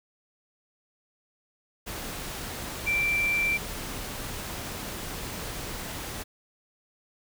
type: tone in noise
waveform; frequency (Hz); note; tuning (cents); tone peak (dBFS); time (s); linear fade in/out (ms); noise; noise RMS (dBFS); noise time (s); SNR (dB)
sine; 2349; D7; 0; -23; 2.86-3.58; 20; pink; -36; 1.86-6.24; +10
effects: none